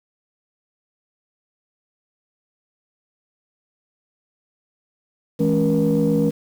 sine tone cluster, 162.4 / 210.5 / 277.8 / 476.4 Hz, E3 / G#3 / C#4 / A#4, -26 / +24 / +4 / +38 cents, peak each -20 dBFS, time 5.39-6.31 s, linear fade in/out 20 ms, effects tanh soft clip ceiling -9 dBFS + 7-bit

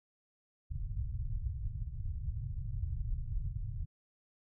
pink low-pass noise, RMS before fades -37 dBFS, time 0.7-3.86 s, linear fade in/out 10 ms, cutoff 130 Hz, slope 48 dB/octave, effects none

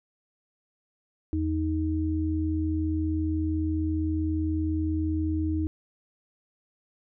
sine tone pair together, 82.73 / 312.9 Hz, E2 / D#4, +7 / +10 cents, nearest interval octave + major seventh, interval 2303 cents, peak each -27 / -27 dBFS, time 1.33-5.67 s, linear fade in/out 0 ms, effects none

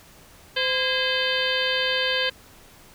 harmonic tone with a mistuned harmonic, 515 Hz, C5, 28 cents flat, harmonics 1 / 2 / 3 / 4 / 5 / 6 / 7 / 8 / 9, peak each -28 / -35 / -27 / -33 / -31 / -26 / -31 / -35 / -34 dBFS, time 0.56-2.3 s, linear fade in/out 10 ms, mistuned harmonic 3, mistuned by +89 cents, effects pink hiss -50 dBFS RMS until 2.94 s

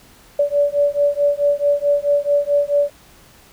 sine beating tone pair, 574 / 578.6 Hz, D5 / D5, -40 / -26 cents, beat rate 4.6 Hz, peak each -17 dBFS, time 0.39-2.9 s, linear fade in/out 5 ms, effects pink hiss -48 dBFS RMS until 3.52 s

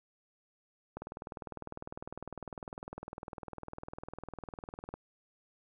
click train, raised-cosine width 1 ms, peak -27 dBFS, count 80, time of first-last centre 0.97-4.94 s, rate 19.9 Hz, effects none

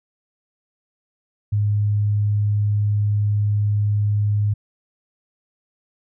sine tone, 103.83 Hz, G#2, in tune, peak -16 dBFS, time 1.52-4.54 s, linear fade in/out 10 ms, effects none

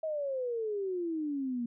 sine exponential sweep, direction down, 644 to 233.1 Hz, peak -31 dBFS, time 0.03-1.66 s, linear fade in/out 5 ms, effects none

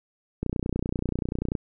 click train, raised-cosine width 3 ms, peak -14 dBFS, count 35, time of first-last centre 0.43-1.552 s, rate 30.3 Hz, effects none

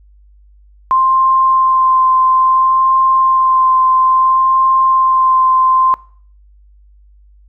sine tone with vibrato, 1046.5 Hz, C6, in tune, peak -8 dBFS, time 0.91-5.94 s, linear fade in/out 0 ms, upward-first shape sine, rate 0.59 Hz, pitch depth 11 cents each way, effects noise-tail reverb RT60 0.5 s tail -21 dB re dry + added 50 Hz sine -42 dBFS peak until 7.48 s

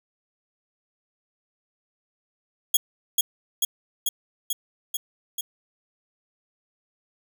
10% pulse tone with echo, 3322 Hz, G#7, in tune, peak -7 dBFS, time 2.74-2.77 s, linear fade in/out 5 ms, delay 440 ms, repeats 6, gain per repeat -2 dB, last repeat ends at 5.41 s, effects none

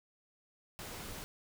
pink noise, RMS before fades -45 dBFS, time 0.79-1.24 s, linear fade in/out 0 ms, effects none

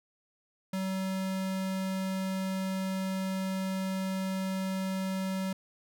square tone, 190 Hz, F#3, 46 cents sharp, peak -31 dBFS, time 0.73-5.53 s, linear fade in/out 5 ms, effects none

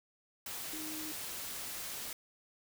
sine tone in noise, 311.1 Hz, D#4, in tune, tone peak -44 dBFS, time 0.73-1.12 s, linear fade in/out 2 ms, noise white, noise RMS -42 dBFS, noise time 0.46-2.13 s, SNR -5 dB, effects none

